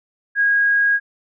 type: tone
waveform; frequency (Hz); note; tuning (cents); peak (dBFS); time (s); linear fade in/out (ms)
sine; 1640; G#6; -22; -13; 0.35-1; 50
effects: none